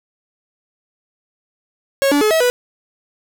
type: tone with pitch steps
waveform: 45% pulse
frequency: 549 / 288.5 / 427.3 / 644 / 492.3 Hz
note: C#5 / D4 / G#4 / E5 / B4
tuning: -17 / -31 / +49 / -41 / -6 cents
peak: -12 dBFS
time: 2.02-2.5 s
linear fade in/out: 0 ms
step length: 96 ms
effects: 7-bit